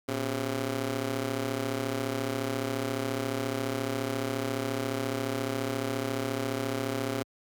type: ring-modulated tone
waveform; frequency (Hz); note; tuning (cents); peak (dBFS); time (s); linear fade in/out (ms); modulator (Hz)
15% pulse; 130.81; C3; 0; -19; 0.08-7.23; 10; 148
effects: high-pass 80 Hz 12 dB/octave